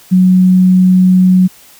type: tone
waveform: sine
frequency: 184.4 Hz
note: F#3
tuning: 6 cents flat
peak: -4 dBFS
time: 0.11-1.48 s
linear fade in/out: 20 ms
effects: white hiss -41 dBFS RMS until 1.79 s